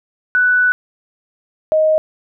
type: tone pair in turn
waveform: sine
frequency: 1487 / 625.2 Hz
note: F#6 / D#5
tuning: +8 / +8 cents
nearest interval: octave + minor third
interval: 1500 cents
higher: first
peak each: -10 dBFS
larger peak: neither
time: 0.35-0.72 / 1.72-1.98 s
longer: first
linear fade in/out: 0 ms
effects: none